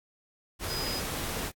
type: tone in noise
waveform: sine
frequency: 4978 Hz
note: D#8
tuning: in tune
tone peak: -34 dBFS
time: 0.67-1.02 s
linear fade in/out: 50 ms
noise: pink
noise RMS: -34 dBFS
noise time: 0.59-1.52 s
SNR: -3 dB
effects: AAC 64 kbps